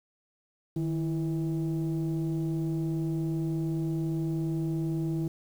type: tone pair together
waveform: sine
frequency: 155.46 / 329.6 Hz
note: D#3 / E4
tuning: -1 / 0 cents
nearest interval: octave + minor second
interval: 1301 cents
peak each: -27 / -29 dBFS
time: 0.76-5.28 s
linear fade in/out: 5 ms
effects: tanh soft clip ceiling -24 dBFS + 9-bit